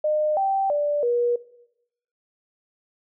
sine tone with pitch steps, 609 / 779 / 586 / 480.3 Hz, D#5 / G5 / D5 / B4, -37 / -11 / -4 / -48 cents, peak -19 dBFS, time 0.04-1.36 s, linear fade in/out 5 ms, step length 330 ms, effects noise-tail reverb RT60 0.8 s tail -18 dB re dry

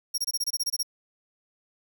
sawtooth tone bursts, 5588 Hz, F8, in tune, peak -22 dBFS, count 11, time 0.14-0.831 s, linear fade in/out 10 ms, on 41 ms, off 24 ms, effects none

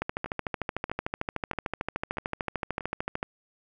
two click trains, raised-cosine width 0.5 ms, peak -14 / -21 dBFS, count 44 / 5, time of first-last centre 0.02-3.229 / 0.26-2.808 s, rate 13.4 / 1.57 Hz, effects none

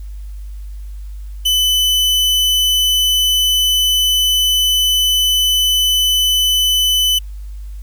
40% pulse tone, 3000 Hz, F#7, 23 cents sharp, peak -11 dBFS, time 1.45-7.19 s, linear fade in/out 10 ms, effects added 50 Hz sine -26 dBFS peak until 7.82 s + white hiss -53 dBFS RMS until 7.82 s

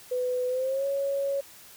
sine tone with pitch glide, 500 to 554.8 Hz, B4 to C#5, +21 to +1 cents, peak -25 dBFS, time 0.11-1.41 s, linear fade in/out 10 ms, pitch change +180 cents, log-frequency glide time 0.48-0.86 s, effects white hiss -50 dBFS RMS until 1.76 s

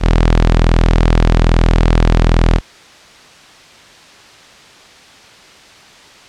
sawtooth tone, 41.2 Hz, E1, in tune, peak -4 dBFS, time 0-2.61 s, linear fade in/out 50 ms, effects white hiss -40 dBFS RMS until 6.28 s + low-pass 5000 Hz 12 dB/octave

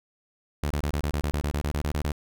sawtooth tone bursts, 73.42 Hz, D2, in tune, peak -21 dBFS, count 15, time 0.63-2.118 s, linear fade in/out 0 ms, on 74 ms, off 27 ms, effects none

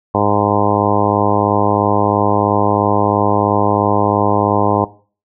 harmonic tone, 103 Hz, G#2, 14 cents flat, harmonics 1 / 2 / 3 / 4 / 5 / 6 / 7 / 8 / 9 / 10, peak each -21 / -21 / -21 / -21 / -21 / -21 / -21 / -21 / -21 / -21 dBFS, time 0.14-4.85 s, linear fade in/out 10 ms, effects noise-tail reverb RT60 0.4 s tail -18 dB re dry

